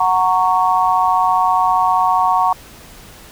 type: chord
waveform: sine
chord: F# major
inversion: none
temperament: just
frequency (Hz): 740 / 925 / 1110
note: F#5 / A#5 / C#6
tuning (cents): 0 / -14 / +2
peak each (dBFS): -16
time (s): 0-2.53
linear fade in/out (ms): 5
effects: pink hiss -40 dBFS RMS until 3.31 s